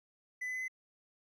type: tone with pitch steps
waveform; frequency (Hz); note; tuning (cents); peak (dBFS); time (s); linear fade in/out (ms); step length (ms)
triangle; 2000 / 2013 / 2026 / 2038; B6 / B6 / B6 / C7; +21 / +33 / +44 / -46; -34; 0.41-0.682; 10; 68
effects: none